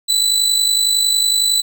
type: tone with amplitude modulation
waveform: 30% pulse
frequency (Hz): 3981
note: B7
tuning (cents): +13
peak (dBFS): -8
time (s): 0.08-1.62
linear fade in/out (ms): 20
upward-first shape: sine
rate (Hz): 50.9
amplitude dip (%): 55
effects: none